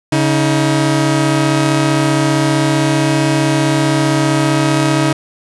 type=tone pair together; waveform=sawtooth; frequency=141.12 / 317.6 Hz; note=C#3 / D#4; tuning=+31 / +36 cents; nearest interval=octave + major second; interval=1405 cents; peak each=-10 dBFS; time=0.12-5.13 s; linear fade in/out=5 ms; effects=resampled to 24000 Hz + 7-bit